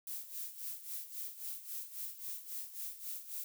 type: noise with tremolo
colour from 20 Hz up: violet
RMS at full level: -41 dBFS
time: 0.07-3.44 s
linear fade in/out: 2 ms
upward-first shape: sine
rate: 3.7 Hz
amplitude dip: 75%
effects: none